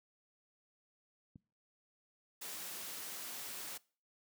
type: click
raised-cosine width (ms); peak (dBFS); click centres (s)
5; -37; 1.358
type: noise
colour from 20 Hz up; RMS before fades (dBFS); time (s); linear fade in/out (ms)
white; -45; 2.41-3.78; 10
effects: noise-tail reverb RT60 0.4 s tail -23 dB re dry + high-pass 150 Hz 12 dB/octave